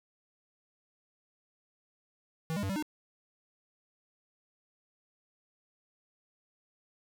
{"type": "tone with pitch steps", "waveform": "square", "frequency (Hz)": [161.4, 203.6, 96.8, 194.2, 304], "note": ["E3", "G#3", "G2", "G3", "D#4"], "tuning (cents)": [-36, -34, -21, -16, -40], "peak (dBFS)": -32, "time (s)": [2.5, 2.825], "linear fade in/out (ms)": 0, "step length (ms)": 65, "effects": []}